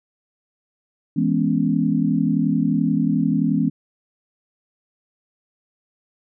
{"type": "chord", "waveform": "sine", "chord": "C# minor seventh", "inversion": "first", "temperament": "equal with one note detuned", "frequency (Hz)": [164.81, 207.7, 245.8, 277.2], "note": ["E3", "G#3", "B3", "C#4"], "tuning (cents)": [0, 0, -8, 0], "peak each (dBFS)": -22, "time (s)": [1.16, 3.7], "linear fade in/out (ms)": 10, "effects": []}